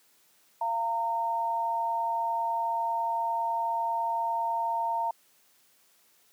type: tone pair together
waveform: sine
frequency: 687 / 917 Hz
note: F5 / A#5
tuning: -29 / -29 cents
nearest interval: perfect fourth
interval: 500 cents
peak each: -33 / -27 dBFS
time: 0.61-5.11 s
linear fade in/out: 5 ms
effects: white hiss -64 dBFS RMS until 6.32 s + high-pass 150 Hz 12 dB/octave

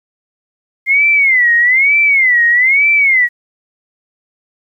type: tone with vibrato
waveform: sine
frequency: 2093 Hz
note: C7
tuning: in tune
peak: -7 dBFS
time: 0.86-3.29 s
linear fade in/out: 50 ms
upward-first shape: sine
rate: 1.1 Hz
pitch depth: 190 cents each way
effects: 8-bit

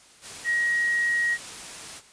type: tone in noise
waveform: sine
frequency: 1894 Hz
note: A#6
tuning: 27 cents sharp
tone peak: -21 dBFS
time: 0.44-1.38 s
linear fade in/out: 50 ms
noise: white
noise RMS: -39 dBFS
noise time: 0.21-2.02 s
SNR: +15 dB
effects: white hiss -53 dBFS RMS until 2.12 s + resampled to 22050 Hz

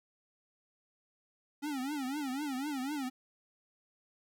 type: tone with vibrato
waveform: square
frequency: 277.2 Hz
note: C#4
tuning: in tune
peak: -35 dBFS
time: 1.62-3.1 s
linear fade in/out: 20 ms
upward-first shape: triangle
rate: 4 Hz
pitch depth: 190 cents each way
effects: none

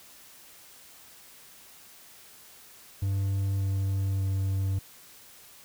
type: tone with pitch steps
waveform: triangle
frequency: 97.9 / 97.17 / 96.44 Hz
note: G2 / G2 / G2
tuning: -2 / -15 / -28 cents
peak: -23 dBFS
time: 3.02-4.79 s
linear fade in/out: 5 ms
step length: 590 ms
effects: white hiss -52 dBFS RMS until 5.64 s

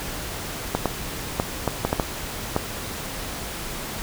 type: clicks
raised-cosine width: 1 ms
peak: -6 dBFS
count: 8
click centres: 0.75 / 0.857 / 1.399 / 1.677 / 1.85 / 1.929 / 1.998 / 2.564 s
effects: pink hiss -32 dBFS RMS until 4.02 s

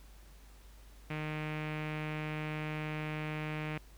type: tone with low-pass filter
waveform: sawtooth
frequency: 153.5 Hz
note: D#3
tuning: 23 cents flat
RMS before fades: -38 dBFS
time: 1.1-3.78 s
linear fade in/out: 5 ms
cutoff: 2400 Hz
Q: 3.4
effects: added 50 Hz sine -53 dBFS peak until 3.97 s + pink hiss -62 dBFS RMS until 3.97 s

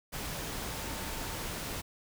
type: tone in noise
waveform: sine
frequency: 899 Hz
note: A5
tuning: 37 cents sharp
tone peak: -48 dBFS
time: 0.7-1.43 s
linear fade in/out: 20 ms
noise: pink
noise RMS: -38 dBFS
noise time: 0.12-1.82 s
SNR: -13 dB
effects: none

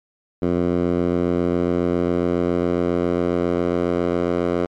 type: tone with band-pass filter sweep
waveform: 10% pulse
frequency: 87.31 Hz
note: F2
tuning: in tune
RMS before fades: -20 dBFS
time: 0.42-4.66 s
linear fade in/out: 5 ms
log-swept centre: 300 to 500 Hz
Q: 0.82
effects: MP3 64 kbps

